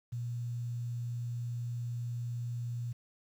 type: tone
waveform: sine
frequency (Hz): 119.7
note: A#2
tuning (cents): +46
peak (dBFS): -34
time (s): 0.12-2.93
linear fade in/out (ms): 10
effects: 10-bit